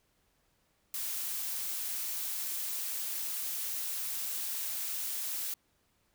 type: noise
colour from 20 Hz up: blue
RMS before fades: -36 dBFS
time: 0.94-5.54 s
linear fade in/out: 2 ms
effects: pink hiss -73 dBFS RMS until 6.14 s